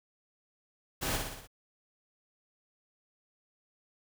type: noise with echo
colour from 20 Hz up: pink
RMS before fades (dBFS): -33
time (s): 1.01-1.18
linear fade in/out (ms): 20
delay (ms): 59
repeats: 5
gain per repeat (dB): -4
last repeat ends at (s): 1.475
effects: none